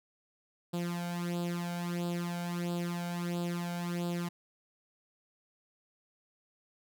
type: tone with flanger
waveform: sawtooth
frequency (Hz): 173.7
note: F3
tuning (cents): -9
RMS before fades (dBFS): -35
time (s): 0.73-4.29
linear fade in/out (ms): 10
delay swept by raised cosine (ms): 0.24 to 1.34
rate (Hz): 1.5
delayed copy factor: +0.75
effects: none